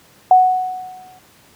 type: tone with exponential decay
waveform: sine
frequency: 740 Hz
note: F#5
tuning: in tune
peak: -4 dBFS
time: 0.31-1.19 s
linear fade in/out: 2 ms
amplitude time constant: 190 ms
effects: pink hiss -49 dBFS RMS until 1.55 s + high-pass 100 Hz 12 dB/octave